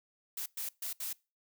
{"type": "noise bursts at uneven times", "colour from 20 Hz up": "blue", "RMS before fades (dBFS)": -38, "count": 4, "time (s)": [[0.37, 0.46], [0.57, 0.69], [0.82, 0.93], [1, 1.13]], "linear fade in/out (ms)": 5, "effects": ["noise-tail reverb RT60 0.3 s tail -24 dB re dry"]}